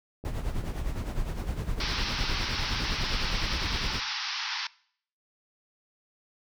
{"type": "click train", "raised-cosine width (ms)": 2, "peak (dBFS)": -27, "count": 9, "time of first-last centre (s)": [0.24, 3.44], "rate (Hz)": 2.5}
{"type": "noise with tremolo", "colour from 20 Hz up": "brown", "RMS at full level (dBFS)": -29, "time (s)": [0.25, 4], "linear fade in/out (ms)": 0, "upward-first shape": "sine", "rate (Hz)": 9.8, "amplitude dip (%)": 60}
{"type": "band-pass noise", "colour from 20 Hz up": "white", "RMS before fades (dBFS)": -33, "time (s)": [1.8, 4.67], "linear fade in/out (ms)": 2, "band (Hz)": [800, 5600], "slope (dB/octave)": 96}
{"effects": ["noise-tail reverb RT60 0.6 s tail -22 dB re dry"]}